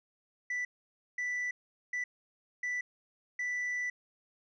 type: tone bursts at uneven times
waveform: sine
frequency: 1975.5 Hz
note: B6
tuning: in tune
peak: -29 dBFS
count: 5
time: 0.5-0.65 / 1.18-1.51 / 1.93-2.04 / 2.63-2.81 / 3.39-3.9 s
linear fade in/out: 5 ms
effects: tanh soft clip ceiling -31 dBFS